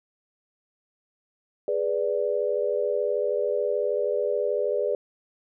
sine chord, G# diminished, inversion none, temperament equal, 415.3 / 493.9 / 587.3 Hz, G#4 / B4 / D5, 0 / 0 / 0 cents, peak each -27 dBFS, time 1.68-4.95 s, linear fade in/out 2 ms, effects none

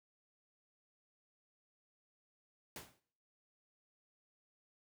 pink noise with exponential decay, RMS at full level -43 dBFS, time 2.76-3 s, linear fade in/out 1 ms, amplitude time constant 51 ms, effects noise-tail reverb RT60 0.6 s tail -20 dB re dry + high-pass 100 Hz 12 dB/octave

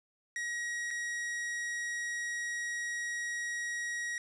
45% pulse tone with dropouts, 1900 Hz, A#6, 33 cents sharp, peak -34 dBFS, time 0.36-4.18 s, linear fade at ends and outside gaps 1 ms, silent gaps 0.906-0.91 s, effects resampled to 22050 Hz

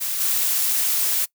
blue noise with level steps, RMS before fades -25 / -21 dBFS, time 0-1.26 s, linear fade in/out 20 ms, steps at 0.2 s, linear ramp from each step 10 ms, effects noise-tail reverb RT60 0.1 s tail -22 dB re dry

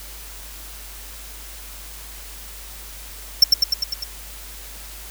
square tone with echo, 5420 Hz, E8, 47 cents sharp, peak -6 dBFS, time 3.42-3.44 s, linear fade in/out 5 ms, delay 100 ms, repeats 6, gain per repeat -3 dB, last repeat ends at 4.04 s, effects added 50 Hz sine -39 dBFS peak until 5.1 s + white hiss -39 dBFS RMS until 5.1 s

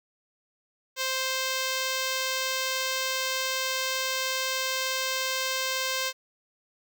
5% pulse tone, 523.3 Hz, C5, in tune, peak -15 dBFS, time 0.96-6.13 s, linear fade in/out 50 ms, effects none

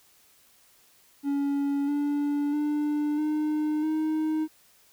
triangle tone with pitch steps, 282 / 289.3 / 296.7 / 304.3 / 312.2 Hz, C#4 / D4 / D4 / D#4 / D#4, +30 / -26 / +18 / -38 / +6 cents, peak -22 dBFS, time 1.23-4.48 s, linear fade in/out 50 ms, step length 650 ms, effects white hiss -60 dBFS RMS until 4.92 s

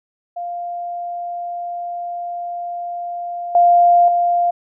sine tone with level steps, 698.5 Hz, F5, in tune, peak -23 / -8 / -13 dBFS, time 0.36-4.51 s, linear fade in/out 10 ms, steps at 3.55 / 4.08 s, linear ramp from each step 2 ms, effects none

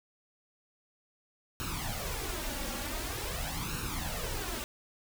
pink noise with flanger, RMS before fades -36 dBFS, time 1.6-4.64 s, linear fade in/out 0 ms, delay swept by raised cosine 0.73 to 3.63 ms, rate 0.46 Hz, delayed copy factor +0.7, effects none

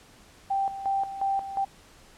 sine tone with tremolo, 784 Hz, G5, in tune, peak -23 dBFS, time 0.5-1.65 s, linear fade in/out 10 ms, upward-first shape square, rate 2.8 Hz, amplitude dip 70%, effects pink hiss -54 dBFS RMS until 2.17 s + low-pass 10000 Hz 12 dB/octave

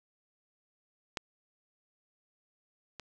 clicks, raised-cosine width 0.2 ms, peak -16 / -25 dBFS, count 2, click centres 1.172 / 2.997 s, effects none

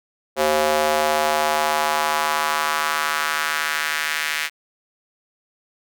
square tone with high-pass filter sweep, 76.4 Hz, D#2, 31 cents flat, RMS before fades -21 dBFS, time 0.36-4.5 s, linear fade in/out 50 ms, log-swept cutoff 510 to 2000 Hz, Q 2, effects none

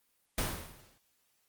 pink noise with exponential decay, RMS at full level -29 dBFS, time 0.38-0.98 s, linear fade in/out 2 ms, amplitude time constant 130 ms, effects white hiss -74 dBFS RMS until 1.48 s + Opus 32 kbps

